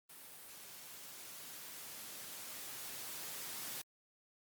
white noise with level ramp, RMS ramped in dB -54 to -44 dBFS, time 0.09-3.82 s, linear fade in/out 10 ms, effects high-pass 100 Hz 12 dB/octave + Opus 32 kbps

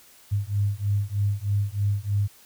sine beating tone pair, 100 / 103.2 Hz, G2 / G#2, +35 / -10 cents, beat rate 3.2 Hz, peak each -25 dBFS, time 0.31-2.28 s, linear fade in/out 20 ms, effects white hiss -53 dBFS RMS until 2.45 s

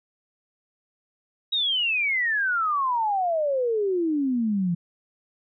sine exponential sweep, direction down, 3845 to 167.2 Hz, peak -21 dBFS, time 1.52-4.75 s, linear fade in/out 10 ms, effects none

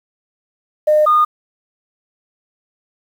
sine tone pair in turn, 608 / 1223.4 Hz, D#5 / D#6, -40 / -30 cents, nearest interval octave, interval 1210 cents, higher second, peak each -8 dBFS, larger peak neither, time 0.87-1.06 / 1.06-1.25 s, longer neither, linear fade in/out 10 ms, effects tanh soft clip ceiling -4 dBFS + 7-bit

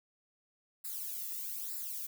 violet noise with flanger, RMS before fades -40 dBFS, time 0.84-2.07 s, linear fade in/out 10 ms, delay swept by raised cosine 0.32 to 1.31 ms, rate 1.1 Hz, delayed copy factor -0.9, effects none

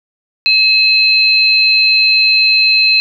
sine tone pair together, 2580 / 4104 Hz, E7 / C8, -38 / -34 cents, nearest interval minor sixth, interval 804 cents, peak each -10 dBFS, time 0.46-3 s, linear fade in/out 0 ms, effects none

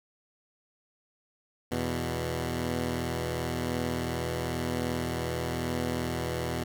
10% pulse tone pair together, 82.64 / 123.47 Hz, E2 / B2, +5 / 0 cents, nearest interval perfect fifth, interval 695 cents, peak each -24 / -24 dBFS, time 1.71-6.64 s, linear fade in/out 10 ms, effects none

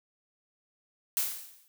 blue noise with exponential decay, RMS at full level -26 dBFS, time 1.17-1.68 s, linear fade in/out 0 ms, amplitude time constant 110 ms, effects none

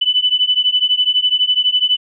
sine beating tone pair, 2987 / 2999 Hz, F#7 / F#7, +16 / +23 cents, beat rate 12 Hz, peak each -15 dBFS, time 0.01-1.97 s, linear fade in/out 10 ms, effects none

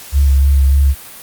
sine tone with vibrato, 69 Hz, C#2, 7 cents flat, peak -7 dBFS, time 0.12-0.95 s, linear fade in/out 50 ms, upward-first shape sine, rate 3.3 Hz, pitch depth 28 cents each way, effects white hiss -34 dBFS RMS until 1.22 s + Opus 48 kbps

